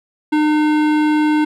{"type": "tone with hard clipping", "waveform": "sine", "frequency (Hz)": 303.6, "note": "D#4", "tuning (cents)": -42, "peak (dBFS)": -14, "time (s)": [0.32, 1.45], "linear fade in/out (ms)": 10, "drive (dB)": 16, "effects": []}